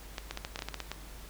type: clicks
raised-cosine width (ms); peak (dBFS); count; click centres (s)
0.2; -18; 11; 0.182 / 0.31 / 0.374 / 0.449 / 0.559 / 0.591 / 0.622 / 0.686 / 0.743 / 0.803 / 0.916
effects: added 50 Hz sine -46 dBFS peak until 1.29 s + pink hiss -51 dBFS RMS until 1.29 s